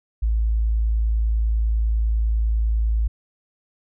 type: tone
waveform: sine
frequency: 55 Hz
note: A1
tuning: in tune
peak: -17 dBFS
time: 0.22-3.08 s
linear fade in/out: 10 ms
effects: none